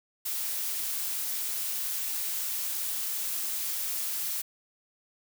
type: noise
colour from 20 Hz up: blue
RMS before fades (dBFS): -32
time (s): 0.25-4.42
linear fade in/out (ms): 10
effects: none